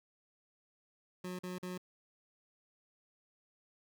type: tone bursts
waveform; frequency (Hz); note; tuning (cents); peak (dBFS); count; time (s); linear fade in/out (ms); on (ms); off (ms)
25% pulse; 181.7; F#3; -31; -36; 3; 1.24-1.778; 5; 150; 44
effects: none